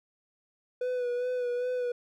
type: tone with vibrato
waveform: triangle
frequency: 493.9 Hz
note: B4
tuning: in tune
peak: -26 dBFS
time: 0.81-1.92 s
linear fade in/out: 5 ms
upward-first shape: sine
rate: 2.5 Hz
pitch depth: 32 cents each way
effects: none